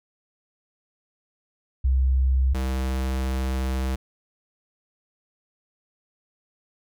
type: tone pair in turn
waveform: sine / square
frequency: 65.3 / 65.3 Hz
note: C2 / C2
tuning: -3 / -3 cents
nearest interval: unison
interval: 0 cents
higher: neither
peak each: -17 / -24 dBFS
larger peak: first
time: 1.84-2.54 / 2.54-3.96 s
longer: second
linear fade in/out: 10 ms
effects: none